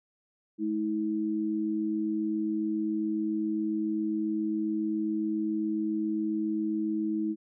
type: tone pair together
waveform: sine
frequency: 213.9 / 321.2 Hz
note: A3 / E4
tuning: -49 / -45 cents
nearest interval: perfect fifth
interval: 704 cents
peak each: -32 / -28 dBFS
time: 0.58-7.36 s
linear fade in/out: 50 ms
effects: none